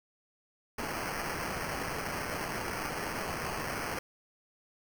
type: noise with sample-and-hold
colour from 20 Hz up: white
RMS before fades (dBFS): -36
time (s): 0.78-3.99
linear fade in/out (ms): 5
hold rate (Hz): 3675
effects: none